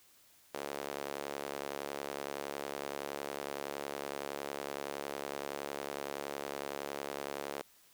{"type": "tone with high-pass filter", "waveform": "sawtooth", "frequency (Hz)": 70.8, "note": "C#2", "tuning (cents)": 37, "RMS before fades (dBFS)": -41, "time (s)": [0.54, 7.62], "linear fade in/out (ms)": 0, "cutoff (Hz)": 470, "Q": 1.5, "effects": ["white hiss -64 dBFS RMS until 7.93 s"]}